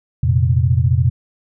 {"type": "chord", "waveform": "sine", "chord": "F suspended fourth", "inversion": "none", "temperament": "equal", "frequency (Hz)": [87.31, 116.54, 130.81], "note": ["F2", "Bb2", "C3"], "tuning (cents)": [0, 0, 0], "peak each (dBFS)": -16, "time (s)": [0.23, 1.1], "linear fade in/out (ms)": 5, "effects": []}